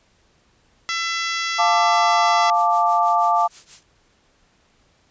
harmonic tone, 670 Hz, E5, 28 cents sharp, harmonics 2 / 3 / 4 / 5 / 6 / 7 / 8 / 9 / 10, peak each -27 / -26 / -32 / -30 / -35 / -33 / -33 / -35 / -41 dBFS, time 0.89-2.5 s, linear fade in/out 0 ms
sine chord, D minor, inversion first, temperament equal, 698.5 / 880 / 1174.7 Hz, F5 / A5 / D6, 0 / 0 / 0 cents, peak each -19 dBFS, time 1.58-3.48 s, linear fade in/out 20 ms
blue noise with tremolo, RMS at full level -36 dBFS, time 1.92-3.83 s, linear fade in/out 2 ms, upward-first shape triangle, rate 6.2 Hz, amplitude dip 95%
effects pink hiss -60 dBFS RMS until 5.1 s + resampled to 16000 Hz

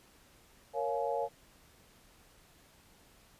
sine chord, Bb minor seventh, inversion none, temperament equal with one note detuned, 466.2 / 554.4 / 698.5 / 845.6 Hz, Bb4 / Db5 / F5 / Ab5, 0 / 0 / 0 / +31 cents, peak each -36 / -35 / -37 / -37 dBFS, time 0.73-1.29 s, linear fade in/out 50 ms, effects pink hiss -62 dBFS RMS until 3.39 s + resampled to 32000 Hz

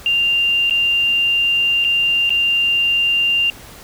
sine tone with dropouts, 2790 Hz, F7, 2 cents flat, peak -13 dBFS, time 0.06-3.5 s, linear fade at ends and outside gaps 1 ms, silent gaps 0.698-0.708 / 1.842-1.847 / 2.294-2.304 s, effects pink hiss -39 dBFS RMS until 3.83 s

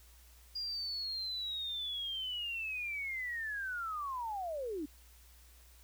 sine linear sweep, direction down, 4847 to 275.4 Hz, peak -36 dBFS, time 0.55-4.86 s, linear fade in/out 10 ms, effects added 60 Hz sine -58 dBFS peak until 5.83 s + white hiss -63 dBFS RMS until 5.83 s

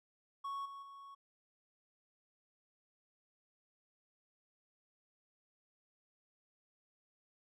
triangle tone with level steps, 1108.7 Hz, C#6, in tune, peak -37 / -45 / -49 dBFS, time 0.44-1.15 s, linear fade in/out 10 ms, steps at 0.65 / 0.82 s, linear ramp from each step 10 ms, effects none

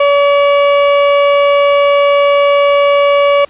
35% pulse tone, 569 Hz, C#5, 45 cents sharp, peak -5 dBFS, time 0-3.45 s, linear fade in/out 5 ms, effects pink hiss -44 dBFS RMS until 3.49 s + resampled to 8000 Hz

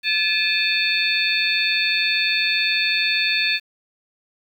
sine tone cluster, 1726 / 2437 / 2619 / 3591 / 4403 Hz, A6 / D#7 / E7 / A7 / C#8, -34 / -37 / -12 / +35 / -13 cents, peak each -24 dBFS, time 0.03-3.6 s, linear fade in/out 50 ms, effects 8-bit

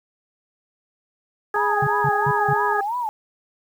harmonic tone, 415.3 Hz, G#4, in tune, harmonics 1 / 2 / 3 / 4, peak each -25 / -25 / -25 / -25 dBFS, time 1.54-2.81 s, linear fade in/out 5 ms
sine tone with vibrato, 884 Hz, A5, 8 cents sharp, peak -22 dBFS, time 1.56-3.09 s, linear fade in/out 0 ms, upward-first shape sine, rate 3 Hz, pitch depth 200 cents each way
triangle tone bursts, 141.1 Hz, C#3, 31 cents sharp, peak -19 dBFS, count 4, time 1.82-2.534 s, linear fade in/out 5 ms, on 51 ms, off 170 ms
effects 8-bit

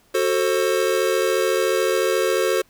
square chord, F# diminished, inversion none, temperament just, 370 / 444 / 532.8 Hz, F#4 / A4 / C5, 0 / +16 / +31 cents, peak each -23 dBFS, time 0.14-2.62 s, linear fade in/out 10 ms, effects pink hiss -58 dBFS RMS until 2.69 s

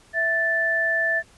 sine tone pair together, 659.3 / 1760 Hz, E5 / A6, 0 / 0 cents, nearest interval octave + perfect fourth, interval 1700 cents, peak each -27 / -20 dBFS, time 0.13-1.23 s, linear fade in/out 50 ms, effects pink hiss -54 dBFS RMS until 1.37 s + resampled to 24000 Hz

